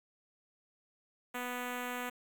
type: tone with notch filter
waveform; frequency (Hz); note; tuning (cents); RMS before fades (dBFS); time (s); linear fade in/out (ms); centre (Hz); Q
5% pulse; 246.9; B3; 0; -39; 1.34-2.1; 10; 4900; 0.68
effects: 10-bit